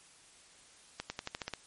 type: accelerating click train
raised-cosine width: 0.2 ms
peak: -19 dBFS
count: 8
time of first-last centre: 1-1.537 s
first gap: 100 ms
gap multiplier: 0.91
effects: white hiss -59 dBFS RMS until 1.66 s + MP3 48 kbps